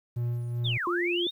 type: tone with tremolo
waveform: triangle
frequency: 119.8 Hz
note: A#2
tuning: 48 cents sharp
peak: -24 dBFS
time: 0.16-0.78 s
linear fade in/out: 10 ms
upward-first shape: sine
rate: 2.5 Hz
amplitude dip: 40%
type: linear two-way sweep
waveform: sine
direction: down then up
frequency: 3771 to 994 to 3771 Hz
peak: -28 dBFS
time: 0.64-1.31 s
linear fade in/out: 20 ms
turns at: 0.87 s
type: tone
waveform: sine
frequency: 349.2 Hz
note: F4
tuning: in tune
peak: -27 dBFS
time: 0.87-1.27 s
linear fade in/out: 2 ms
effects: 10-bit